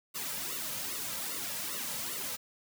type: noise with flanger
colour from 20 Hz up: white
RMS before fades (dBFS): -37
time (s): 0.14-2.37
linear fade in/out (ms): 20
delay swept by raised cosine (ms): 1.2 to 2.8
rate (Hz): 2.5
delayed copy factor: -0.95
effects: none